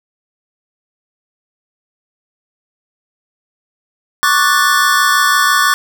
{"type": "chord", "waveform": "square", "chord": "D major seventh", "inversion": "third", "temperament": "equal", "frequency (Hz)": [1108.7, 1174.7, 1480, 1760], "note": ["C#6", "D6", "F#6", "A6"], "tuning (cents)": [0, 0, 0, 0], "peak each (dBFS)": -16, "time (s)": [4.23, 5.74], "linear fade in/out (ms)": 0, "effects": []}